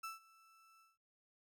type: tone with ADSR envelope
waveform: 35% pulse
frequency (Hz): 1323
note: E6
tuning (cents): +6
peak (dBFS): -40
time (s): 0.03-0.98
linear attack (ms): 11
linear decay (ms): 150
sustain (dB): -23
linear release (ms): 180
effects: none